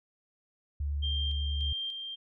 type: tone with vibrato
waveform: sine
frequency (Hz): 72.1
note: D2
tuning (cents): -31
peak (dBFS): -29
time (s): 0.8-1.73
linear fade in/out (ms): 5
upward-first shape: sine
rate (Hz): 10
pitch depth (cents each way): 11
type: tone with tremolo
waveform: sine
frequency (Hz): 3177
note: G7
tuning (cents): +23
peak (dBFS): -32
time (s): 1.02-2.16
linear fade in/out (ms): 20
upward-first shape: square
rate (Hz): 1.7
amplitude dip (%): 40
effects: none